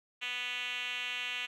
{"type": "tone with band-pass filter", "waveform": "5% pulse", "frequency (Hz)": 246.9, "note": "B3", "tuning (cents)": 0, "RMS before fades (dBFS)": -37, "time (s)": [0.21, 1.47], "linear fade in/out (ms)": 20, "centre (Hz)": 2800, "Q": 3.2, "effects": []}